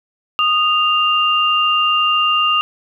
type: tone pair together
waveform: sine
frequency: 1236 / 2794 Hz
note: D#6 / F7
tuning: -12 / 0 cents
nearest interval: octave + major second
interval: 1412 cents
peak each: -15 dBFS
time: 0.39-2.61 s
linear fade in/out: 0 ms
effects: none